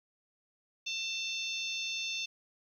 harmonic tone with a mistuned harmonic, 893 Hz, A5, 25 cents sharp, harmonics 3 / 4 / 5 / 6 / 7, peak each -37 / -38 / -44 / -45 / -45 dBFS, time 0.86-2.26 s, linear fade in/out 10 ms, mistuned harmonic 5, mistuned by -34 cents, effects 11-bit

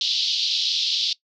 pink band-pass noise, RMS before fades -23 dBFS, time 0.01-1.13 s, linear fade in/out 2 ms, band 3200 to 5000 Hz, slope 48 dB/octave, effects noise-tail reverb RT60 0.1 s tail -20 dB re dry

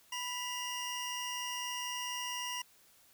25% pulse tone pair together, 986.7 / 2816 Hz, B5 / F7, -2 / +14 cents, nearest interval octave + tritone, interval 1816 cents, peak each -36 / -35 dBFS, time 0.12-2.62 s, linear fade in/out 5 ms, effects white hiss -64 dBFS RMS until 3.13 s

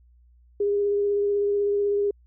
sine tone with vibrato, 406.7 Hz, G#4, 36 cents flat, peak -20 dBFS, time 0.6-2.11 s, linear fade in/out 5 ms, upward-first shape triangle, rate 16 Hz, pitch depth 16 cents each way, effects added 60 Hz sine -53 dBFS peak until 2.26 s

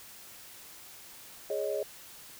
sine chord, Ab suspended fourth, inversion none, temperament just, 415.3 / 553.7 / 623 Hz, Ab4 / Db5 / Eb5, 0 / -2 / +2 cents, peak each -34 dBFS, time 1.5-1.83 s, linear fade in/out 2 ms, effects white hiss -50 dBFS RMS until 2.39 s

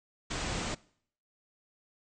pink low-pass noise, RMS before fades -35 dBFS, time 0.3-0.75 s, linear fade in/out 10 ms, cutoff 8300 Hz, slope 96 dB/octave, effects noise-tail reverb RT60 0.6 s tail -22 dB re dry

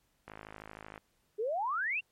click train, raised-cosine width 0.5 ms, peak -30 dBFS, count 38, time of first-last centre 0.28-0.978 s, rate 53 Hz
sine exponential sweep, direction up, 402.7 to 2845 Hz, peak -30 dBFS, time 1.38-2.01 s, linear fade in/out 20 ms
effects pink hiss -74 dBFS RMS until 2.11 s + MP3 64 kbps

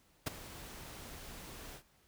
pink noise with ADSR envelope, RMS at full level -33 dBFS, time 0.26-1.83 s, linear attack 12 ms, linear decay 14 ms, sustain -16 dB, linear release 84 ms, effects pink hiss -69 dBFS RMS until 2.07 s

